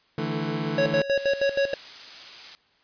25% pulse chord, D suspended second, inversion none, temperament equal with one note detuned, 148.71 / 164.81 / 220 Hz, D3 / E3 / A3, +22 / 0 / 0 cents, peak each -27 dBFS, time 0.18-1.02 s, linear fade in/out 2 ms
square tone with tremolo, 554.4 Hz, C#5, in tune, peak -20 dBFS, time 0.78-1.74 s, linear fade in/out 2 ms, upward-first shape square, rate 6.3 Hz, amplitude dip 75%
blue noise, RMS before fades -35 dBFS, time 1.18-2.55 s, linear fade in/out 0 ms
effects white hiss -63 dBFS RMS until 2.83 s + resampled to 11025 Hz

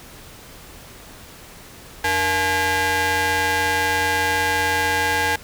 sawtooth ring-modulated tone, 384.4 Hz, G4, 34 cents flat, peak -11 dBFS, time 2.04-5.36 s, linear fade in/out 5 ms, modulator 1240 Hz, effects pink hiss -42 dBFS RMS until 5.43 s

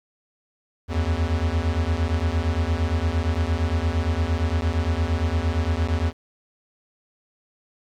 square beating tone pair, 77.9 / 86.6 Hz, D#2 / F2, +3 / -14 cents, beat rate 8.7 Hz, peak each -24 dBFS, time 0.88-6.13 s, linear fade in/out 50 ms, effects low-pass 5000 Hz 12 dB/octave + 9-bit

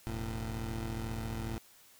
20% pulse tone pair together, 42.2 / 112.1 Hz, E1 / A2, +41 / +33 cents, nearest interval octave + perfect fourth, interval 1692 cents, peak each -34 / -33 dBFS, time 0.07-1.58 s, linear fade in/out 0 ms, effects white hiss -60 dBFS RMS until 1.99 s

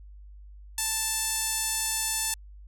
sawtooth tone with band-pass filter, 882 Hz, A5, 4 cents sharp, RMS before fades -29 dBFS, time 0.78-2.34 s, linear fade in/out 2 ms, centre 9100 Hz, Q 1.5, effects added 50 Hz sine -44 dBFS peak until 2.67 s

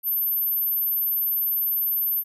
sine tone, 13060 Hz, G#9, 30 cents flat, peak -20 dBFS, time 0.03-2.24 s, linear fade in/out 50 ms, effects tanh soft clip ceiling -17 dBFS

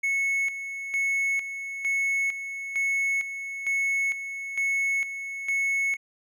triangle tone with tremolo, 2200 Hz, C#7, 14 cents flat, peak -21 dBFS, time 0.03-5.97 s, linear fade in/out 10 ms, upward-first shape square, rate 1.1 Hz, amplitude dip 65%, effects none

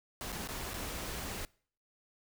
pink noise with dropouts, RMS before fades -40 dBFS, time 0.21-1.45 s, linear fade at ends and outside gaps 0 ms, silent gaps 0.32-0.326 / 0.474-0.488 / 0.735-0.741 s, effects noise-tail reverb RT60 0.5 s tail -24 dB re dry

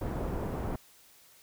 pink low-pass noise, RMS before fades -34 dBFS, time 0.01-0.76 s, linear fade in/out 5 ms, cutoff 810 Hz, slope 12 dB/octave, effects white hiss -59 dBFS RMS until 1.42 s

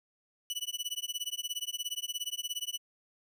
sawtooth tone with tremolo, 2960 Hz, F#7, in tune, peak -28 dBFS, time 0.5-2.78 s, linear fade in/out 0 ms, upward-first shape sine, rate 17 Hz, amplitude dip 100%, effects none

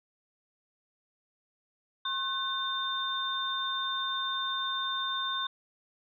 sine tone cluster, 1074 / 1514 / 3606 Hz, C6 / F#6 / A7, +45 / +39 / +42 cents, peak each -34 / -38 / -32 dBFS, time 2.05-5.47 s, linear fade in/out 5 ms, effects none

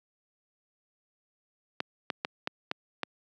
clicks, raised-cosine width 0.3 ms, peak -13 dBFS, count 6, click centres 1.804 / 2.102 / 2.249 / 2.474 / 2.714 / 3.033 s, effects high-pass 200 Hz 12 dB/octave

